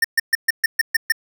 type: tone bursts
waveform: square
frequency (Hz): 1813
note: A#6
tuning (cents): -49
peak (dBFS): -13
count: 8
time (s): 0.02-1.122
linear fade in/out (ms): 5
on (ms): 24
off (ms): 130
effects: none